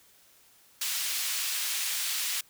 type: high-pass noise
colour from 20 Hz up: pink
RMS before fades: -31 dBFS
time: 0.81-2.41 s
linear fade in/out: 5 ms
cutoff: 2700 Hz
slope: 12 dB/octave
effects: white hiss -60 dBFS RMS until 2.49 s